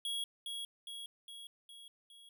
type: tone with echo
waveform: square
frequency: 3320 Hz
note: G#7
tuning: 1 cent flat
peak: -36 dBFS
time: 0.05-0.24 s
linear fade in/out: 2 ms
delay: 410 ms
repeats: 5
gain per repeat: -4 dB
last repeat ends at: 2.29 s
effects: none